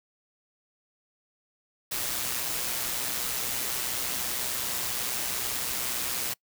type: noise with amplitude modulation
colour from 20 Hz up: white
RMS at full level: -29 dBFS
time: 1.91-6.34 s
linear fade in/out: 10 ms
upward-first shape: sine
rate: 124 Hz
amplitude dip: 40%
effects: noise-tail reverb RT60 0.1 s tail -24 dB re dry